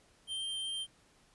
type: tone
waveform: square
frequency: 3152 Hz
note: G7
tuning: 9 cents sharp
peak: -36 dBFS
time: 0.27-0.87 s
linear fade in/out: 50 ms
effects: pink hiss -66 dBFS RMS until 1.34 s + resampled to 24000 Hz